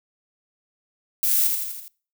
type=noise with echo; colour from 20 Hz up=violet; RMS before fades=-21 dBFS; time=1.23-1.47 s; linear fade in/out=0 ms; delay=82 ms; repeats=5; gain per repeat=-4 dB; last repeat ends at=1.88 s; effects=noise-tail reverb RT60 0.4 s tail -23 dB re dry